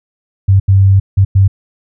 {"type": "tone bursts at uneven times", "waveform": "sine", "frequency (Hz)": 97.2, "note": "G2", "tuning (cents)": -14, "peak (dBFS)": -4, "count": 4, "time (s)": [[0.48, 0.6], [0.68, 1], [1.17, 1.25], [1.35, 1.48]], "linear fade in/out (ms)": 10, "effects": []}